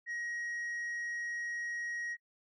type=tone; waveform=sine; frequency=1892 Hz; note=A#6; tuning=25 cents sharp; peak=-33 dBFS; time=0.06-2.17 s; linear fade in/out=50 ms; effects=noise-tail reverb RT60 0.1 s tail -24 dB re dry + tanh soft clip ceiling -35 dBFS